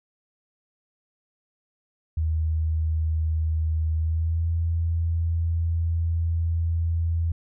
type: tone with pitch glide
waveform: sine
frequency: 79.4 to 83.2 Hz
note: D#2 to E2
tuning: +36 to +17 cents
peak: -21 dBFS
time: 2.17-7.32 s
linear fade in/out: 5 ms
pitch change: +81 cents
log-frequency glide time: 3.96-4.49 s
effects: none